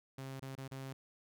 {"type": "tone with dropouts", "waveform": "sawtooth", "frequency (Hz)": 134, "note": "C3", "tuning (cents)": 42, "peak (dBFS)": -39, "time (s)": [0.18, 0.93], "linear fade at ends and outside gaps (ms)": 5, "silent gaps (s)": [[0.397, 0.422], [0.554, 0.578], [0.679, 0.713]], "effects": []}